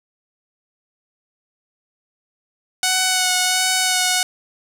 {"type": "tone with vibrato", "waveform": "5% pulse", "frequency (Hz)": 740, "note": "F#5", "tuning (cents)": 0, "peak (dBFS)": -4, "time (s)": [2.83, 4.23], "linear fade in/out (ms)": 2, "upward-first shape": "sine", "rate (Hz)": 1.4, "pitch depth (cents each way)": 16, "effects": []}